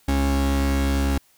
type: tone pair together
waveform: 45% pulse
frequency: 68.6 / 274.6 Hz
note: C#2 / C#4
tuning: -17 / -16 cents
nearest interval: 2 octaves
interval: 2401 cents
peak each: -20 / -24 dBFS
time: 0.08-1.18 s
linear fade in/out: 5 ms
effects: white hiss -59 dBFS RMS until 1.37 s